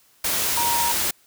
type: tone in noise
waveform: sine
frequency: 942 Hz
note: A#5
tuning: 18 cents sharp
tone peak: -22 dBFS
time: 0.57-0.92 s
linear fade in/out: 5 ms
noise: white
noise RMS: -23 dBFS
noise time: 0.24-1.11 s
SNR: -2 dB
effects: white hiss -58 dBFS RMS until 1.26 s